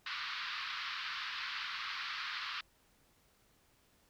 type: band-pass noise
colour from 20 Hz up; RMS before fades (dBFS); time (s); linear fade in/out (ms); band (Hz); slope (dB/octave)
pink; -41; 0.06-2.61; 5; 1100 to 4700; 48
effects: pink hiss -70 dBFS RMS until 4.09 s